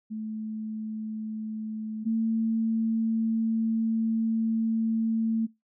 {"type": "tone pair in turn", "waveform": "sine", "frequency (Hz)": [217.5, 224.4], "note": ["A3", "A3"], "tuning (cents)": [-20, 34], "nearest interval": "minor second", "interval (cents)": 54, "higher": "second", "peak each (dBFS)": [-31, -23], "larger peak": "second", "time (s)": [[0.1, 2.05], [2.05, 5.47]], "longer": "second", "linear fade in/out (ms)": 20, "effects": ["noise-tail reverb RT60 0.2 s tail -22 dB re dry"]}